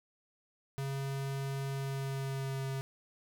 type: tone with pitch glide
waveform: square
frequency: 136.9 to 134.7 Hz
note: C#3 to C#3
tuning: -21 to -49 cents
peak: -35 dBFS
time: 0.78-2.81 s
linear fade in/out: 0 ms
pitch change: -28 cents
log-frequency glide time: 1.69-2.69 s
effects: none